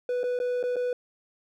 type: tone with dropouts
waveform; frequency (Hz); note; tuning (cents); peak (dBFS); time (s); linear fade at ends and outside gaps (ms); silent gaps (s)
triangle; 493.9; B4; 0; -23; 0.09-0.93; 2; 0.233-0.239 / 0.39-0.4 / 0.629-0.637 / 0.759-0.765
effects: none